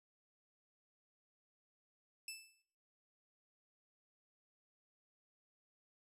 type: tone with exponential decay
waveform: 15% pulse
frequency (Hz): 2637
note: E7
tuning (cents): 0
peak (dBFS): -35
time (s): 2.28-2.62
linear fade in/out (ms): 2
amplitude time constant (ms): 73
effects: noise-tail reverb RT60 0.7 s tail -22 dB re dry + resampled to 32000 Hz